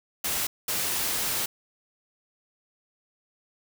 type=noise bursts at uneven times; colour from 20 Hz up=white; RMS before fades=-28 dBFS; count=2; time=0.24-0.47 / 0.68-1.46 s; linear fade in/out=5 ms; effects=none